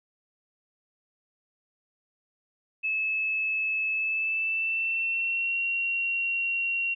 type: tone with pitch glide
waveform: sine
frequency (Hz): 2600 to 2745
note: E7 to F7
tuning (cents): -24 to -31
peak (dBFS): -25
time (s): 2.83-6.95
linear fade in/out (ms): 20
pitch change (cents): +93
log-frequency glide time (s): 3.91-5.6
effects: none